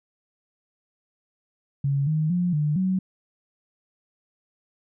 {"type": "tone with pitch steps", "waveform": "sine", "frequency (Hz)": [139.5, 155.4, 177.4, 149.6, 187.2], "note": ["C#3", "D#3", "F3", "D3", "F#3"], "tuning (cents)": [11, -2, 27, 32, 20], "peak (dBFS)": -20, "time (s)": [1.84, 2.99], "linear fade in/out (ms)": 5, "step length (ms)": 230, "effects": []}